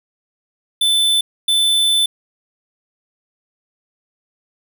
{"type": "tone bursts at uneven times", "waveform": "square", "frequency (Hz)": 3520, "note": "A7", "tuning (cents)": 0, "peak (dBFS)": -13, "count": 2, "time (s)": [[0.81, 1.21], [1.48, 2.06]], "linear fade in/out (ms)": 5, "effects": []}